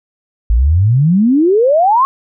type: exponential sweep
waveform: sine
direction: up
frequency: 51.8 to 1108.7 Hz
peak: -7 dBFS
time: 0.5-2.05 s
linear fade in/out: 0 ms
effects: none